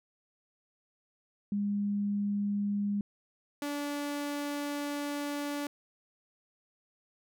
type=tone pair in turn; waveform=sine / sawtooth; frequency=203.5 / 289 Hz; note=G#3 / D4; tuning=-35 / -28 cents; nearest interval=tritone; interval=607 cents; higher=second; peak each=-28 / -29 dBFS; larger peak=first; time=1.52-3.01 / 3.62-5.67 s; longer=second; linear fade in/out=2 ms; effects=none